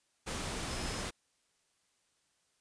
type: tone in noise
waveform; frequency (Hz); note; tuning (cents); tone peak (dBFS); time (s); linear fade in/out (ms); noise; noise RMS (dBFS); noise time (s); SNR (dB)
sine; 5170; E8; -34; -48; 0.69-1.03; 20; pink; -38; 0.26-1.11; -13
effects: white hiss -75 dBFS RMS until 2.6 s + resampled to 22050 Hz